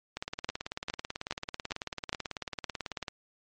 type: two click trains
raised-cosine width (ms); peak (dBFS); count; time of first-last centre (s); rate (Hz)
0.2; -13 / -17; 5 / 54; 0.49-2.129 / 0.17-3.082; 2.44 / 18.2
effects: low-pass 7000 Hz 12 dB/octave + MP3 48 kbps

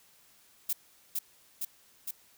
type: noise with echo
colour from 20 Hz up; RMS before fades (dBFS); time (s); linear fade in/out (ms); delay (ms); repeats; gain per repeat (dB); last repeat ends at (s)
violet; -30; 0.69-0.73; 5; 460; 3; -2; 2.11
effects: white hiss -62 dBFS RMS until 2.37 s

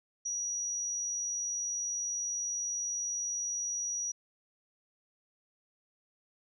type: tone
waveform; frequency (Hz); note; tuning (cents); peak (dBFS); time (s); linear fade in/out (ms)
sine; 5800; F#8; -35; -32; 0.25-4.12; 10
effects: none

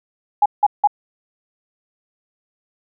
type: tone bursts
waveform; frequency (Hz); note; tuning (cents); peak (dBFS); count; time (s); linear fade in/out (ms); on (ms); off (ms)
sine; 829; G#5; -3; -9; 3; 0.42-0.874; 5; 38; 170
effects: none

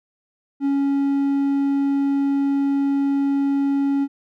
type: tone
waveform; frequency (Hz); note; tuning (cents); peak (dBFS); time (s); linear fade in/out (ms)
triangle; 278.3; C#4; +7; -15; 0.6-4.08; 50
effects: none

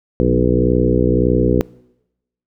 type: harmonic tone with a mistuned harmonic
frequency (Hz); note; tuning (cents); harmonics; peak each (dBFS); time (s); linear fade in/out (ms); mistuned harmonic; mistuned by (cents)
61.74; B1; 0; 1 / 2 / 3 / 4 / 5 / 6 / 7 / 8; -20 / -20 / -20 / -20 / -20 / -20 / -20 / -20; 0.2-1.61; 0; 3; -35
effects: noise-tail reverb RT60 0.9 s tail -23 dB re dry

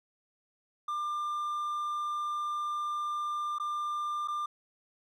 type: tone with dropouts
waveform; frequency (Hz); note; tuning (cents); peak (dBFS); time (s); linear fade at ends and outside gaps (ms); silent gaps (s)
triangle; 1195; D6; +30; -29; 0.88-4.46; 5; 3.585-3.598 / 4.276-4.282
effects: none

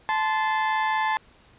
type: tone pair together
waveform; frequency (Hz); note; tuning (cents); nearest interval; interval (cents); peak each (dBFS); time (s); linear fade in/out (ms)
30% pulse; 872 / 1037; A5 / C6; -16 / -16; minor third; 300; -20 / -25; 0.09-1.17; 0
effects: pink hiss -56 dBFS RMS until 1.58 s + resampled to 8000 Hz

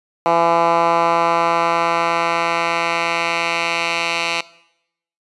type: tone with band-pass filter sweep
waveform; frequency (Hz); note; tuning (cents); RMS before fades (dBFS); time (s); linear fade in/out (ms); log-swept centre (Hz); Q
10% pulse; 168.4; E3; +37; -18; 0.26-4.41; 0; 880 to 2900; 1.4
effects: noise-tail reverb RT60 0.8 s tail -19 dB re dry + resampled to 24000 Hz

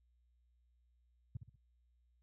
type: tone with echo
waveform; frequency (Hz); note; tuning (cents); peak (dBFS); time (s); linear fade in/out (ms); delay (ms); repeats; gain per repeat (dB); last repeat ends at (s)
sine; 110.4; A2; +6; -37; 1.35-1.37; 5; 63; 3; -8; 1.559
effects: added 60 Hz sine -70 dBFS peak until 2.22 s

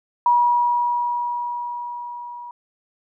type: tone with level ramp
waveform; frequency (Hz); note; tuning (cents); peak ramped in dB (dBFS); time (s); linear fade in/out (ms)
sine; 963; B5; -44; -12 to -33; 0.26-2.51; 2
effects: none

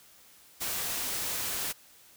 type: noise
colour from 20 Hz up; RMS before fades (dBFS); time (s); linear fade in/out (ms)
white; -33; 0.6-1.73; 20
effects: white hiss -57 dBFS RMS until 2.16 s

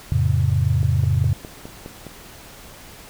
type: chord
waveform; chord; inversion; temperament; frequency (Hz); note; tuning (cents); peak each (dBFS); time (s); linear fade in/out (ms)
sine; F augmented; none; just; 87.31 / 109.13 / 136.42; F2 / A2 / C#3; 0 / -14 / -27; -20; 0.12-1.33; 0
type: click train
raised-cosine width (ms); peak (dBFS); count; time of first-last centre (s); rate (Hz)
2; -21; 7; 0.83-2.067; 4.85
effects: pink hiss -42 dBFS RMS until 3.09 s

